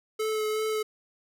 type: tone with vibrato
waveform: square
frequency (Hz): 432.5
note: A4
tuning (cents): -30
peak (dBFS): -27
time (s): 0.19-0.83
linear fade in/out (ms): 10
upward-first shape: sine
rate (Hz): 2.7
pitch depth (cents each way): 14
effects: none